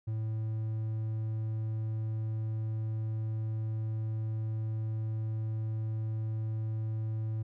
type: tone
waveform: triangle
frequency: 110 Hz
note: A2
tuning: in tune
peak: -29 dBFS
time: 0.07-7.43 s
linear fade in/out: 10 ms
effects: none